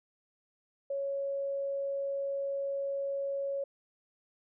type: tone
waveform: sine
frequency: 554.4 Hz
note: C#5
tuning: in tune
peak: -31 dBFS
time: 0.9-3.64 s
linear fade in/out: 5 ms
effects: none